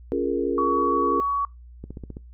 sine chord, Bb minor seventh, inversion first, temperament equal, 277.2 / 349.2 / 415.3 / 466.2 Hz, Db4 / F4 / Ab4 / Bb4, 0 / 0 / 0 / 0 cents, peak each -27 dBFS, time 0.12-1.2 s, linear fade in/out 0 ms
sine tone, 1126 Hz, C#6, 27 cents sharp, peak -21 dBFS, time 0.58-1.45 s, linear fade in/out 2 ms
click train, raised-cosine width 3 ms, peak -23 dBFS, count 6, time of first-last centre 1.84-2.169 s, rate 15.2 Hz
effects noise-tail reverb RT60 0.2 s tail -22 dB re dry + added 60 Hz sine -42 dBFS peak until 2.33 s

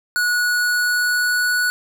square tone with pitch glide, 1462 to 1472.2 Hz, F#6 to F#6, -21 to -9 cents, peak -17 dBFS, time 0.16-1.7 s, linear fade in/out 0 ms, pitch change +12 cents, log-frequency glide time 0.4-1.58 s, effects none

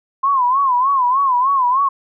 sine tone with vibrato, 1045 Hz, C6, 2 cents flat, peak -12 dBFS, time 0.23-1.89 s, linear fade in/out 10 ms, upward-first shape sine, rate 3.3 Hz, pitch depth 130 cents each way, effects none

